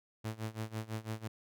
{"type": "tone with tremolo", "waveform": "sawtooth", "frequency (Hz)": 110, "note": "A2", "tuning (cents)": 0, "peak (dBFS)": -31, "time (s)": [0.24, 1.28], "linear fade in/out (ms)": 10, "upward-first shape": "sine", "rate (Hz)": 6, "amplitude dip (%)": 90, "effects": []}